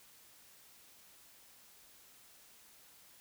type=silence; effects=white hiss -61 dBFS RMS until 3.2 s